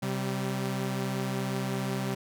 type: tone pair together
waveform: sawtooth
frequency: 131.1 / 193.9 Hz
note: C3 / G3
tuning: +4 / -19 cents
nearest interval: perfect fifth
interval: 677 cents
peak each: -28 dBFS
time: 0.02-2.15 s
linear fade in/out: 10 ms
effects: none